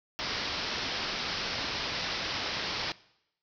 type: low-pass noise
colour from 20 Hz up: white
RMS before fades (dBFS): -34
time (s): 0.19-2.92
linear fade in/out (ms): 0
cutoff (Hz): 5500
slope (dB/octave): 96
effects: noise-tail reverb RT60 0.8 s tail -21 dB re dry